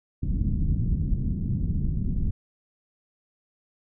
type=low-pass noise; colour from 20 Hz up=pink; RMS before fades=-25 dBFS; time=0.22-2.31 s; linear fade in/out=10 ms; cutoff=210 Hz; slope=24 dB/octave; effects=none